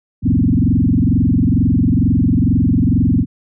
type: tone with frequency modulation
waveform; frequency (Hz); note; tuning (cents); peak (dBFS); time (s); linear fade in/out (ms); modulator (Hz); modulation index
sine; 174.61; F3; 0; -10; 0.22-3.26; 50; 22.2; 4.6
effects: none